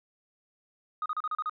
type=tone bursts; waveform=sine; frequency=1244.5 Hz; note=D#6; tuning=in tune; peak=-27 dBFS; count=7; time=1.02-1.496 s; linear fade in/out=2 ms; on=38 ms; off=35 ms; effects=tanh soft clip ceiling -25 dBFS